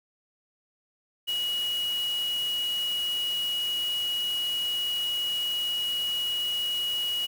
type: tone in noise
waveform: sine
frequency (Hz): 2905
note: F#7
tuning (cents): -32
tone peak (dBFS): -26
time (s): 1.27-7.27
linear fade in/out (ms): 20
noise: white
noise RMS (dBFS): -41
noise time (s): 1.27-7.27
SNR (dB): +12
effects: none